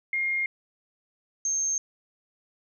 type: tone pair in turn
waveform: sine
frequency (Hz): 2129 / 6380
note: C7 / G8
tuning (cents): +30 / +30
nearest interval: octave + perfect fifth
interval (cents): 1900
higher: second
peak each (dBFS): -24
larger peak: neither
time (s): 0.13-0.46 / 1.45-1.78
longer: neither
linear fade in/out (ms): 2
effects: none